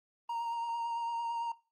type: tone with vibrato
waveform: triangle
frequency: 932.3 Hz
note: A#5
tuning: in tune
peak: -31 dBFS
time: 0.29-1.52 s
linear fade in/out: 5 ms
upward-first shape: sine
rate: 8.9 Hz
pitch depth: 18 cents each way
effects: noise-tail reverb RT60 0.3 s tail -18 dB re dry + Opus 24 kbps